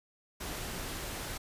pink noise, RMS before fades -39 dBFS, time 0.4-1.38 s, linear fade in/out 10 ms, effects resampled to 32000 Hz

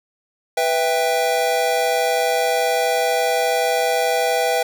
square chord, E minor, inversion second, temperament just, 494.4 / 659.3 / 791.1 Hz, B4 / E5 / G5, +2 / 0 / +16 cents, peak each -22 dBFS, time 0.57-4.63 s, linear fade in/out 5 ms, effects none

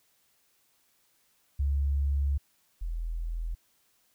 sine tone pair in turn, 70.1 / 41.48 Hz, C#2 / E1, +20 / +12 cents, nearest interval major sixth, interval 908 cents, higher first, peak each -24 / -30 dBFS, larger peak first, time 1.59-2.38 / 2.81-3.55 s, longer first, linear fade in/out 10 ms, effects white hiss -69 dBFS RMS until 4.14 s

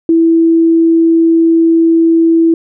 sine tone, 329.6 Hz, E4, in tune, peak -5 dBFS, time 0.09-2.54 s, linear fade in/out 2 ms, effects none

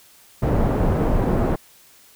pink low-pass noise, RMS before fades -19 dBFS, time 0.42-1.56 s, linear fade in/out 10 ms, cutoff 710 Hz, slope 12 dB/octave, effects white hiss -51 dBFS RMS until 2.15 s

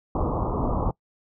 pink low-pass noise, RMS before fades -25 dBFS, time 0.15-0.91 s, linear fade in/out 2 ms, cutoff 1200 Hz, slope 96 dB/octave, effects noise-tail reverb RT60 0.1 s tail -23 dB re dry

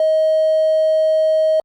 triangle tone with hard clipping, 630 Hz, D#5, 21 cents sharp, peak -12 dBFS, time 0-1.6 s, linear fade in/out 2 ms, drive 3 dB, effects Opus 32 kbps

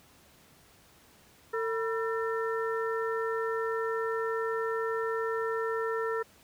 harmonic tone with a mistuned harmonic, 450 Hz, A4, 39 cents sharp, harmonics 1 / 2 / 3 / 4, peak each -30 / -39 / -36 / -38 dBFS, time 1.53-6.23 s, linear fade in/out 10 ms, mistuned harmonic 2, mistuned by +130 cents, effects pink hiss -59 dBFS RMS until 6.43 s + high-pass 60 Hz 12 dB/octave

